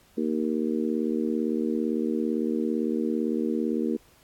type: harmonic tone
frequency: 77.78 Hz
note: D#2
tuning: in tune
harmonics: 3 / 4 / 5 / 6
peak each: -27 / -29 / -31 / -33 dBFS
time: 0.17-3.97 s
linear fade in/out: 10 ms
effects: pink hiss -59 dBFS RMS until 4.23 s + AAC 64 kbps